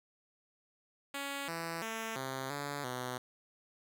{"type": "tone with pitch steps", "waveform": "5% pulse", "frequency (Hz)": [279.6, 166.1, 223.8, 132.5, 143.3, 125.9], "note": ["C#4", "E3", "A3", "C3", "D3", "B2"], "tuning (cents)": [15, 13, 30, 22, -42, 34], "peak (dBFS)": -26, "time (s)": [1.14, 3.18], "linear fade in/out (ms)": 5, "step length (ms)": 340, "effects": []}